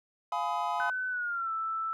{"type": "chord", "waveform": "triangle", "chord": "F half-diminished seventh", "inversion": "none", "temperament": "just", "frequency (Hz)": [698.5, 838.1, 1005.8, 1257.2], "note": ["F5", "Ab5", "Cb6", "Eb6"], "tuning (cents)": [0, 16, 31, 18], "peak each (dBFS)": [-33, -32, -31, -35], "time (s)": [0.32, 0.9], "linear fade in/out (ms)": 2}
{"type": "tone with pitch glide", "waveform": "sine", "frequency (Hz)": [1510, 1322.1], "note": ["F#6", "E6"], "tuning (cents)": [35, 5], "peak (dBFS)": -30, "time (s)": [0.8, 1.93], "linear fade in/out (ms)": 0, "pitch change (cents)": -230, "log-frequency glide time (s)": [1.09, 1.51]}
{"effects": []}